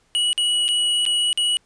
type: tone with dropouts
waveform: square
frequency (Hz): 2926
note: F#7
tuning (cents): -20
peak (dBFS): -18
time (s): 0.15-1.57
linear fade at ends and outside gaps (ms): 0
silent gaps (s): 0.33-0.378 / 0.681-0.688 / 1.053-1.063 / 1.329-1.375
effects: pink hiss -62 dBFS RMS until 1.65 s + resampled to 22050 Hz